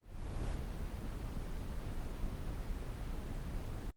brown noise with ADSR envelope, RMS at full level -36 dBFS, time 0.01-3.91 s, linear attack 490 ms, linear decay 97 ms, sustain -4 dB, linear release 6 ms, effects Opus 24 kbps

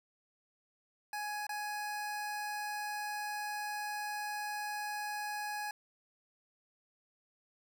25% pulse tone with dropouts, 835 Hz, G#5, 9 cents sharp, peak -33 dBFS, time 1.13-5.71 s, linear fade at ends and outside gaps 2 ms, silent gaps 1.468-1.492 s, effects none

